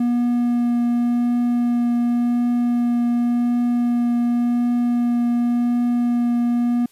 triangle tone with vibrato, 240.2 Hz, B3, 48 cents flat, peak -14 dBFS, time 0-6.86 s, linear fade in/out 5 ms, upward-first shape triangle, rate 0.9 Hz, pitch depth 10 cents each way, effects white hiss -56 dBFS RMS until 6.91 s + resampled to 32000 Hz

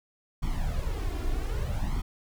brown noise with flanger, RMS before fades -29 dBFS, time 0.42-2.02 s, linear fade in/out 10 ms, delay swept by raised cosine 0.9 to 2.9 ms, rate 0.63 Hz, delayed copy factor +0.75, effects none

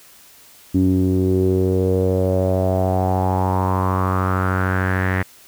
sawtooth tone with low-pass filter sweep, 93.3 Hz, F#2, 15 cents sharp, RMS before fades -18 dBFS, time 0.74-5.23 s, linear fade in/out 10 ms, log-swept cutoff 280 to 1900 Hz, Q 5.4, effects white hiss -47 dBFS RMS until 5.47 s

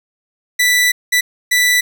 sawtooth tone bursts at uneven times, 1975.5 Hz, B6, in tune, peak -7 dBFS, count 3, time 0.59-0.92 / 1.12-1.21 / 1.51-1.81 s, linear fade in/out 10 ms, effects none

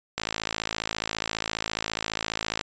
click train, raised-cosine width 0.2 ms, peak -9 dBFS, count 134, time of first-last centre 0.18-2.611 s, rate 54.7 Hz, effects resampled to 16000 Hz

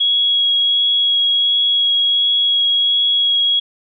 sine tone with vibrato, 3322 Hz, G#7, in tune, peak -12 dBFS, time 0-3.6 s, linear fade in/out 10 ms, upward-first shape sine, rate 1.4 Hz, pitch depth 8 cents each way, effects none

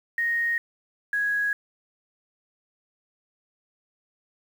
sine tone pair in turn, 1864.7 / 1661.3 Hz, A#6 / G#6, 0 / 0 cents, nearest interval major second, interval 200 cents, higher first, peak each -22 dBFS, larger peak neither, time 0.18-0.58 / 1.13-1.53 s, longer neither, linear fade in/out 2 ms, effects 8-bit

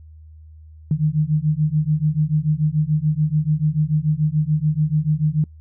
sine beating tone pair, 149.5 / 156.4 Hz, D3 / D#3, +31 / +9 cents, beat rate 6.9 Hz, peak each -19 dBFS, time 0.91-5.44 s, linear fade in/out 2 ms, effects noise-tail reverb RT60 0.1 s tail -26 dB re dry + added 78 Hz sine -40 dBFS peak until 5.6 s

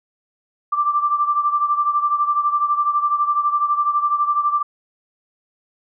sine beating tone pair, 1174.7 / 1186.7 Hz, D6 / D6, 0 / +18 cents, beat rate 12 Hz, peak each -17 / -22 dBFS, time 0.72-4.63 s, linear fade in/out 10 ms, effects none

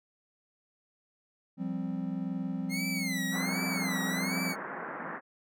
triangle chord, F suspended second, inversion none, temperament equal, 174.61 / 196 / 261.6 Hz, F3 / G3 / C4, 0 / 0 / 0 cents, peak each -34 dBFS, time 1.57-4.55 s, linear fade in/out 50 ms
sawtooth tone with vibrato, 2100 Hz, C7, 6 cents sharp, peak -30 dBFS, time 2.69-4.56 s, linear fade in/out 50 ms, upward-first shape sine, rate 1.3 Hz, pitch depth 170 cents each way
white band-pass noise, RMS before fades -39 dBFS, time 3.31-5.21 s, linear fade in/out 50 ms, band 160 to 1800 Hz, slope 48 dB/octave
effects none

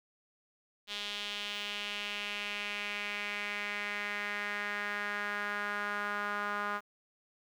sawtooth tone with band-pass filter sweep, 205.5 Hz, G#3, 18 cents flat, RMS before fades -37 dBFS, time 0.87-6.81 s, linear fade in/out 50 ms, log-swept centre 3400 to 1300 Hz, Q 3, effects 10-bit

